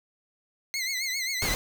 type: tone with vibrato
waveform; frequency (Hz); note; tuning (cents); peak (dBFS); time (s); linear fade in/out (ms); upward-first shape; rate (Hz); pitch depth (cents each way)
20% pulse; 2093; C7; 0; -23; 0.74-1.54; 0; triangle; 7.5; 110
type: noise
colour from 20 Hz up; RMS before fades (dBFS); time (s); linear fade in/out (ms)
pink; -29; 1.42-1.55; 0
effects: none